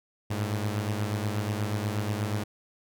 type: beating tone pair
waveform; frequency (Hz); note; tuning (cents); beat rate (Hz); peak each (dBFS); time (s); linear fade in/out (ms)
sawtooth; 102.9 / 111.2; G#2 / A2; -16 / +19; 8.3; -25 / -29; 0.3-2.44; 10
effects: none